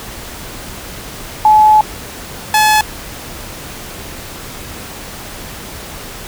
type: tone pair in turn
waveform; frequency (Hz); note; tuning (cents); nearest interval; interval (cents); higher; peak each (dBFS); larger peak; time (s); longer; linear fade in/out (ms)
sine / sawtooth; 857 / 857; A5 / A5; -46 / -46; unison; 0; neither; -4; neither; 1.45-1.81 / 2.54-2.81; first; 2
effects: pink hiss -29 dBFS RMS until 6.27 s